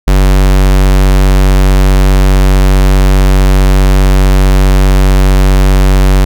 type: tone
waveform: square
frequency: 47.64 Hz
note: G1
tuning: 49 cents flat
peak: -4 dBFS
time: 0.07-6.25 s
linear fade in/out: 10 ms
effects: none